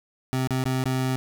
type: tone with dropouts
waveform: 25% pulse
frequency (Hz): 130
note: C3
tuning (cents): -11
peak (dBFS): -19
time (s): 0.33-1.16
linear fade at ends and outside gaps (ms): 0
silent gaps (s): 0.474-0.507 / 0.639-0.655 / 0.839-0.856
effects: none